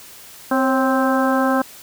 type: harmonic tone with a mistuned harmonic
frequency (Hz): 261.6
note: C4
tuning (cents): 0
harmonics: 1 / 2 / 3 / 4 / 5 / 6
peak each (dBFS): -18 / -21 / -23 / -24 / -25 / -26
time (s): 0.51-1.62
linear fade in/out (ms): 5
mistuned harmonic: 2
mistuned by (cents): +52
effects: white hiss -41 dBFS RMS until 1.82 s